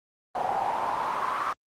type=noise with band-pass filter sweep; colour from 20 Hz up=pink; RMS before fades=-28 dBFS; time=0.35-1.53 s; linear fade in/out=2 ms; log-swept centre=730 to 1200 Hz; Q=6.4; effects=Opus 24 kbps